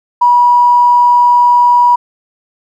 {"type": "tone with tanh clipping", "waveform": "triangle", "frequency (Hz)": 970, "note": "B5", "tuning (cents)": -31, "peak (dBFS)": -4, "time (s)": [0.21, 1.96], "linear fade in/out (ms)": 10, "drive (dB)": 3, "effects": []}